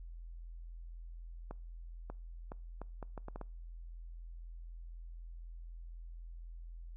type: accelerating click train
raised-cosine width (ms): 1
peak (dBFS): -30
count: 9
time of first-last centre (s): 1.51-3.413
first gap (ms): 590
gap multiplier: 0.71
effects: noise-tail reverb RT60 0.4 s tail -25 dB re dry + added 42 Hz sine -45 dBFS peak until 6.96 s